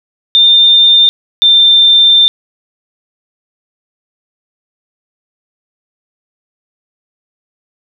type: tone pair in turn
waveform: sine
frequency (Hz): 3605 / 3582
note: A7 / A7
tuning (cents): +41 / +30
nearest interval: unison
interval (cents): 11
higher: first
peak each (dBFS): -3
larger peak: neither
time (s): 0.35-1.09 / 1.42-2.28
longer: second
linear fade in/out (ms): 0
effects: none